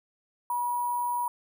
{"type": "tone with sample-and-hold", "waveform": "sine", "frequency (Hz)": 968, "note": "B5", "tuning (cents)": -35, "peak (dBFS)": -26, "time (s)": [0.5, 1.28], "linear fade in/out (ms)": 2, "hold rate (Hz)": 11025, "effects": []}